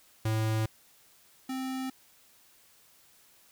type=tone pair in turn; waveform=square; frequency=110 / 261.6 Hz; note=A2 / C4; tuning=0 / 0 cents; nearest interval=octave + minor third; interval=1500 cents; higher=second; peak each=-27 / -33 dBFS; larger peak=first; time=0.25-0.66 / 1.49-1.9 s; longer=neither; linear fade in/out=5 ms; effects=white hiss -61 dBFS RMS until 3.51 s